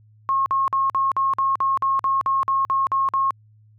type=tone bursts; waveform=sine; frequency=1082 Hz; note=C#6; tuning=42 cents flat; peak=-17 dBFS; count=14; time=0.29-3.307 s; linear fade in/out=0 ms; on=170 ms; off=49 ms; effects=added 107 Hz sine -50 dBFS peak until 3.78 s